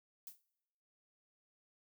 violet noise with exponential decay, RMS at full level -45 dBFS, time 0.27-0.42 s, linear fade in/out 1 ms, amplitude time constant 31 ms, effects noise-tail reverb RT60 1.0 s tail -23 dB re dry

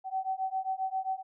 sine beating tone pair, 758 / 765.5 Hz, F#5 / G5, +42 / -41 cents, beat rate 7.5 Hz, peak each -33 / -33 dBFS, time 0.04-1.23 s, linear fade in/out 50 ms, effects none

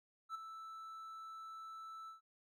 triangle tone with ADSR envelope, 1318.5 Hz, E6, in tune, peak -37 dBFS, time 0.29-2.21 s, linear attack 57 ms, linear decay 13 ms, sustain -9 dB, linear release 130 ms, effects none

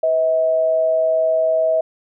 sine tone pair together, 500 / 642.2 Hz, B4 / E5, +21 / -45 cents, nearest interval major third, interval 434 cents, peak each -25 / -14 dBFS, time 0.03-1.81 s, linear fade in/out 5 ms, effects none

